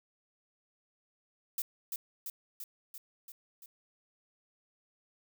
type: noise with echo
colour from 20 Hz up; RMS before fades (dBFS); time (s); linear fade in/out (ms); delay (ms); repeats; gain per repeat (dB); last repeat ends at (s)
violet; -34; 1.58-1.62; 2; 340; 6; -3; 3.66
effects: none